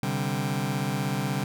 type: chord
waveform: sawtooth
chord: C suspended second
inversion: none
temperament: just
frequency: 130.81 / 147.16 / 196.22 Hz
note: C3 / D3 / G3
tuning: 0 / +4 / +2 cents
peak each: -26 dBFS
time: 0.03-1.44 s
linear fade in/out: 2 ms
effects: none